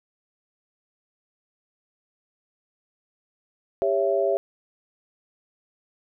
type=chord; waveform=sine; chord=C# diminished; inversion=second; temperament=just; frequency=399.1 / 554.4 / 665.2 Hz; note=G4 / C#5 / E5; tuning=+31 / 0 / +16 cents; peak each=-24 dBFS; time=3.82-4.37 s; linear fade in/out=0 ms; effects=none